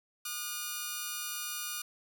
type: tone pair together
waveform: 5% pulse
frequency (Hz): 1213.4 / 1443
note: D#6 / F#6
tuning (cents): -44 / -44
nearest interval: minor third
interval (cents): 300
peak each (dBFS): -27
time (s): 0.25-1.82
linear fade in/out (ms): 5
effects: none